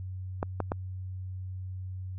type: clicks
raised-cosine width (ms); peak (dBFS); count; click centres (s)
1; -15; 3; 0.429 / 0.603 / 0.719
effects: added 93 Hz sine -35 dBFS peak until 2.18 s